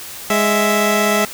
15% pulse tone pair together, 207.7 / 659.3 Hz, G#3 / E5, 0 / 0 cents, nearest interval octave + minor sixth, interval 2000 cents, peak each -10 dBFS, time 0.3-1.25 s, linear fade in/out 2 ms, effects white hiss -32 dBFS RMS until 1.33 s

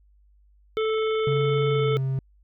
harmonic tone, 438.3 Hz, A4, 7 cents flat, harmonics 1 / 3 / 5 / 7 / 8, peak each -22 / -32 / -36 / -39 / -40 dBFS, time 0.77-1.97 s, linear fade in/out 0 ms
triangle tone with pitch glide, 137.8 to 133.34 Hz, C#3 to C3, -10 to +33 cents, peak -21 dBFS, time 1.27-2.19 s, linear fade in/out 2 ms, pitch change -57 cents, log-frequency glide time 1.71-1.91 s
effects added 50 Hz sine -55 dBFS peak until 2.43 s

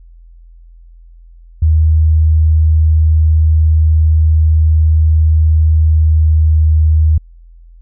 sine tone with pitch glide, 78.7 to 78.16 Hz, D#2 to D#2, +20 to +8 cents, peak -6 dBFS, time 1.62-7.18 s, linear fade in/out 5 ms, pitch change -12 cents, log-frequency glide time 5.73-6.67 s, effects added 42 Hz sine -36 dBFS peak until 7.81 s

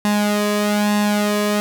sawtooth tone with flanger, 207.7 Hz, G#3, in tune, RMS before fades -18 dBFS, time 0.05-1.6 s, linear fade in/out 0 ms, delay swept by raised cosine 1.1 to 1.75 ms, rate 1.1 Hz, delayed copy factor +0.7, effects none

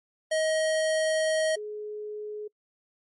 square / sine tone pair in turn, 631 / 421.9 Hz, D#5 / G#4, +24 / +27 cents, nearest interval perfect fifth, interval 697 cents, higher first, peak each -24 / -33 dBFS, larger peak first, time 0.31-1.56 / 1.56-2.48 s, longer first, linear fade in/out 10 ms, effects noise-tail reverb RT60 0.1 s tail -25 dB re dry + MP3 48 kbps

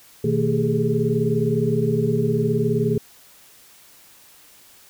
sine tone cluster, 123.2 / 157.9 / 225.5 / 404.4 / 423.8 Hz, B2 / D#3 / A3 / G#4 / G#4, -4 / +26 / +43 / -46 / +35 cents, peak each -24 dBFS, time 0.24-2.98 s, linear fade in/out 5 ms, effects white hiss -50 dBFS RMS until 4.89 s

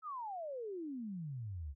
sine exponential sweep, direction down, 1320 to 65.41 Hz, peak -40 dBFS, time 0.02-1.75 s, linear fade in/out 50 ms, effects none

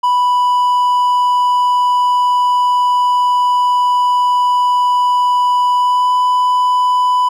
triangle tone with pitch glide, 987.8 to 995.8 Hz, B5 to B5, 0 to +14 cents, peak -8 dBFS, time 0.03-7.29 s, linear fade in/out 10 ms, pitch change +14 cents, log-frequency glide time 5.75-6.12 s, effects none

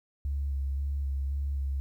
sine tone with vibrato, 69.3 Hz, C#2, in tune, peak -27 dBFS, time 0.25-1.8 s, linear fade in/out 0 ms, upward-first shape square, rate 1.9 Hz, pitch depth 22 cents each way, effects tanh soft clip ceiling -23 dBFS + 11-bit

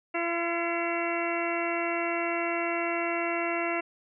harmonic tone with a mistuned harmonic, 340 Hz, F4, 46 cents flat, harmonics 1 / 2 / 3 / 4 / 5 / 6 / 7 / 8, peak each -32 / -32 / -38 / -36 / -41 / -36 / -37 / -36 dBFS, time 0.14-3.81 s, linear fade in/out 10 ms, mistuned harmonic 7, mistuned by -84 cents, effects none

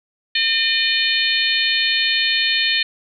harmonic tone, 606 Hz, D#5, 46 cents flat, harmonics 3 / 4 / 5 / 6 / 7, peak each -22 / -22 / -22 / -22 / -22 dBFS, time 0.35-2.83 s, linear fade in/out 5 ms, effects none

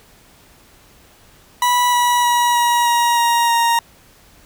40% pulse tone with pitch steps, 980 / 972.1 / 964.3 / 956.5 / 948.8 / 941.2 / 933.6 Hz, B5 / B5 / B5 / A#5 / A#5 / A#5 / A#5, -14 / -28 / -42 / +44 / +30 / +16 / +2 cents, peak -12 dBFS, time 1.62-3.79 s, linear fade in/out 2 ms, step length 310 ms, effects pink hiss -49 dBFS RMS until 4.45 s

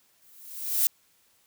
violet noise with exponential growth, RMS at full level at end -20 dBFS, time 0.22-0.87 s, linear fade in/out 1 ms, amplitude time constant 140 ms, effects white hiss -65 dBFS RMS until 1.46 s

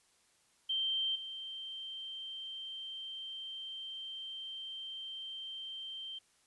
sine tone with level steps, 3136 Hz, G7, in tune, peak -31 / -41 dBFS, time 0.69-6.19 s, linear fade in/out 10 ms, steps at 1.15 s, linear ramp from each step 10 ms, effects white hiss -70 dBFS RMS until 6.46 s + resampled to 24000 Hz

